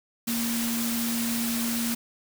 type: tone in noise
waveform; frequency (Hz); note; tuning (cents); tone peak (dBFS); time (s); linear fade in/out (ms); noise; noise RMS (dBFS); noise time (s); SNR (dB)
sine; 233.1; A#3; 0; -27; 0.27-1.95; 10; white; -31; 0.27-1.95; +1
effects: none